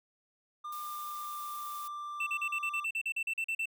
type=tone with pitch glide; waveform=triangle; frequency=1200 to 1182.1 Hz; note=D6 to D6; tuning=+37 to +11 cents; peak=-36 dBFS; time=0.64-2.85 s; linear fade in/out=10 ms; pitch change=-26 cents; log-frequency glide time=0.77-1.7 s
type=noise; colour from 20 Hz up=blue; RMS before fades=-48 dBFS; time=0.72-1.88 s; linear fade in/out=5 ms
type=tone bursts; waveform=triangle; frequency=2676 Hz; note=E7; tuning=25 cents sharp; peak=-29 dBFS; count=14; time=2.2-3.657 s; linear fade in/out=5 ms; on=66 ms; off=41 ms
effects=none